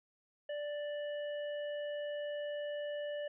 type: harmonic tone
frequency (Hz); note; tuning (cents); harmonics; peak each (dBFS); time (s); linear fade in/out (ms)
587.3; D5; 0; 1 / 3 / 5; -37 / -49 / -52; 0.49-3.28; 5
effects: none